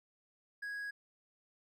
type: tone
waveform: triangle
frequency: 1657 Hz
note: G#6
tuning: 4 cents flat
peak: -37 dBFS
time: 0.62-0.91 s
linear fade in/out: 10 ms
effects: none